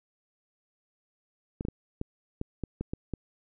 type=clicks; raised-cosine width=3 ms; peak=-19 dBFS; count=9; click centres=1.609 / 1.651 / 1.685 / 2.014 / 2.414 / 2.637 / 2.81 / 2.935 / 3.137 s; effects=none